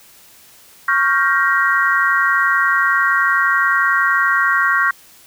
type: chord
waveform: sine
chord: G half-diminished seventh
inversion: second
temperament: equal with one note detuned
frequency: 1108.7 / 1396.9 / 1568 / 1886.3 Hz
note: Db6 / F6 / G6 / Bb6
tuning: 0 / 0 / 0 / +20 cents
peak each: -18 / -18 / -18 / -18 dBFS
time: 0.88-4.91 s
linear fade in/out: 5 ms
effects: white hiss -46 dBFS RMS until 5.26 s